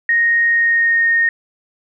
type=tone with pitch glide; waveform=sine; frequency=1864 to 1847.9 Hz; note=A#6 to A#6; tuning=-1 to -16 cents; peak=-11 dBFS; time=0.09-1.29 s; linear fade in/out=2 ms; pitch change=-15 cents; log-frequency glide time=0.48-1.07 s; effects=none